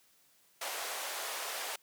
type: band-pass noise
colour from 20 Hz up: pink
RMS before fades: -39 dBFS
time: 0.61-1.76 s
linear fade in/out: 5 ms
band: 530 to 16000 Hz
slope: 24 dB/octave
effects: white hiss -67 dBFS RMS until 1.82 s + high-pass 100 Hz 12 dB/octave